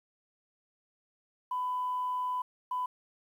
sine tone bursts at uneven times, 1000 Hz, B5, 21 cents sharp, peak -29 dBFS, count 2, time 1.51-2.42 / 2.71-2.86 s, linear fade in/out 5 ms, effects tanh soft clip ceiling -25 dBFS + 10-bit

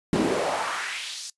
brown noise with high-pass filter sweep, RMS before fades -27 dBFS, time 0.13-1.3 s, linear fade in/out 2 ms, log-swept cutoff 220 to 6100 Hz, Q 2.1, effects noise-tail reverb RT60 0.1 s tail -20 dB re dry + resampled to 24000 Hz

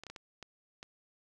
clicks, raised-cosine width 0.2 ms, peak -28 dBFS, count 6, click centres 0.036 / 0.067 / 0.1 / 0.162 / 0.427 / 0.829 s, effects none

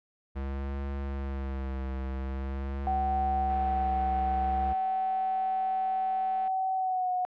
square tone with vibrato, 67.6 Hz, C#2, 43 cents flat, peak -32 dBFS, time 0.35-4.74 s, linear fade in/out 20 ms, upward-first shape sine, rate 0.46 Hz, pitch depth 42 cents each way
sine tone with pitch glide, 758 to 730.5 Hz, F#5 to F#5, +42 to -22 cents, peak -26 dBFS, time 2.87-7.25 s, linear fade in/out 0 ms, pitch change -64 cents, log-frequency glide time 6.75-7.11 s
click train, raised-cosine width 0.3 ms, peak -33 dBFS, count 650, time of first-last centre 3.5-6.477 s, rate 218 Hz
effects low-pass 2000 Hz 12 dB/octave

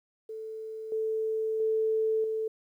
sine tone with level steps, 440 Hz, A4, in tune, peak -36 / -27 / -24 / -28 dBFS, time 0.29-2.48 s, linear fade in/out 5 ms, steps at 0.92 / 1.6 / 2.24 s, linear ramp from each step 2 ms, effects 11-bit

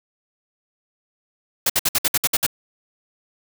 white noise bursts, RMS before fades -18 dBFS, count 9, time 1.66-2.465 s, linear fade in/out 5 ms, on 37 ms, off 59 ms, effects none

